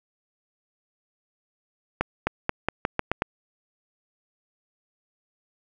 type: accelerating click train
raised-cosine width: 0.5 ms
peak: -7 dBFS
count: 8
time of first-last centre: 2.01-3.221 s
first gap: 260 ms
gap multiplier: 0.86
effects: none